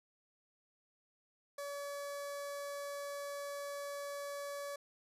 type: tone with notch filter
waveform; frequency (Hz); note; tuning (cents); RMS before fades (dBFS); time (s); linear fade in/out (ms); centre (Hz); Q
sawtooth; 569; C#5; +45; -43; 1.58-4.76; 5; 2800; 1.7
effects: resampled to 32000 Hz